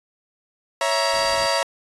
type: chord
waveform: sawtooth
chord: A# diminished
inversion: first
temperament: equal with one note detuned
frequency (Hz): 554.4 / 659.3 / 943.2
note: C#5 / E5 / A#5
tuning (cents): 0 / 0 / +20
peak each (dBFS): -20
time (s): 0.81-1.63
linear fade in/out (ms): 2
type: tone bursts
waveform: sine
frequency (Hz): 4699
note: D8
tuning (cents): 0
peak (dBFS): -26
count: 3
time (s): 0.91-1.59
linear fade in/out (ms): 5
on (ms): 210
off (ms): 25
type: low-pass noise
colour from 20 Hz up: pink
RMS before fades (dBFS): -40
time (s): 1.13-1.47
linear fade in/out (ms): 5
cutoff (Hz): 1700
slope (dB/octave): 48
effects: resampled to 24000 Hz